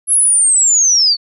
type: linear sweep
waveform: sine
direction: down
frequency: 11000 to 4378 Hz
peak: -8 dBFS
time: 0.07-1.17 s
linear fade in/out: 50 ms
effects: none